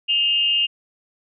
sine tone with frequency modulation, 2821 Hz, F7, 17 cents sharp, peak -16 dBFS, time 0.08-0.67 s, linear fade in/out 20 ms, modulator 257 Hz, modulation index 0.42, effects none

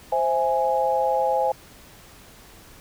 sine chord, C augmented, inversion none, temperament equal, 523.3 / 659.3 / 830.6 Hz, C5 / E5 / G#5, 0 / 0 / 0 cents, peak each -23 / -26 / -22 dBFS, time 0.12-1.52 s, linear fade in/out 5 ms, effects pink hiss -48 dBFS RMS until 2.8 s

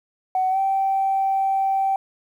sine tone with pitch glide, 750 to 776.4 Hz, F#5 to G5, +23 to -17 cents, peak -17 dBFS, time 0.35-1.96 s, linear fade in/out 2 ms, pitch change +60 cents, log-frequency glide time 0.5-0.58 s, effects tanh soft clip ceiling -13 dBFS + 9-bit

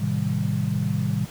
sine chord, A half-diminished seventh, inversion none, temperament just, 110 / 132 / 158.4 / 198 Hz, A2 / C3 / Eb3 / G3, 0 / +16 / +31 / +18 cents, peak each -27 dBFS, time 0-1.26 s, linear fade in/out 10 ms, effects pink hiss -43 dBFS RMS until 1.3 s

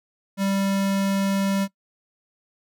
square tone, 196 Hz, G3, in tune, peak -21 dBFS, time 0.37-1.68 s, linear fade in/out 50 ms, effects noise-tail reverb RT60 0.1 s tail -21 dB re dry

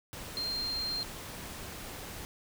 sine tone in noise, 4186 Hz, C8, in tune, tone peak -32 dBFS, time 0.37-1.03 s, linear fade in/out 0 ms, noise pink, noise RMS -43 dBFS, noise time 0.13-2.25 s, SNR +8 dB, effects none

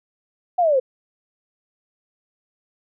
sine linear sweep, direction down, 740 to 493.9 Hz, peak -14 dBFS, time 0.58-0.8 s, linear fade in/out 10 ms, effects none

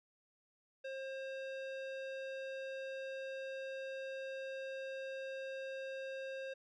square tone with low-pass filter, 534 Hz, C5, 35 cents sharp, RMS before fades -44 dBFS, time 0.84-6.54 s, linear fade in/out 10 ms, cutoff 3200 Hz, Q 1.2, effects none

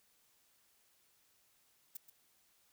violet noise with echo, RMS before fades -44 dBFS, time 1.95-1.97 s, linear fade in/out 5 ms, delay 130 ms, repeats 1, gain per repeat -12 dB, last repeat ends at 2.1 s, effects white hiss -72 dBFS RMS until 2.72 s

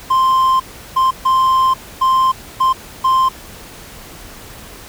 triangle tone bursts at uneven times, 1046.5 Hz, C6, in tune, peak -8 dBFS, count 6, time 0.1-0.6 / 0.96-1.11 / 1.25-1.74 / 2.01-2.32 / 2.6-2.73 / 3.04-3.29 s, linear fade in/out 10 ms, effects pink hiss -36 dBFS RMS until 4.88 s

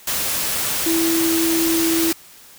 sine tone in noise, 329.6 Hz, E4, in tune, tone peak -17 dBFS, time 0.86-2.12 s, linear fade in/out 5 ms, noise white, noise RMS -22 dBFS, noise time 0.07-2.13 s, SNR +2 dB, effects white hiss -45 dBFS RMS until 2.58 s

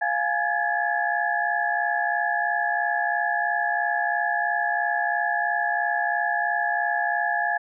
sine tone cluster, 697 / 831 / 1667 / 1730 Hz, F5 / G#5 / G#6 / A6, -4 / +1 / +6 / -30 cents, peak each -27 dBFS, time 0.01-7.58 s, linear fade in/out 10 ms, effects none

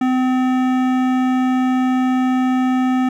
sine tone with hard clipping, 256.1 Hz, C4, 37 cents flat, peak -16 dBFS, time 0.01-3.09 s, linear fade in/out 5 ms, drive 15 dB, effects none

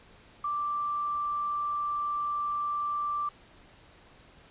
sine tone with quantisation, 1174.7 Hz, D6, in tune, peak -28 dBFS, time 0.44-3.29 s, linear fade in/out 5 ms, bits 8, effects pink hiss -56 dBFS RMS until 4.5 s + resampled to 8000 Hz

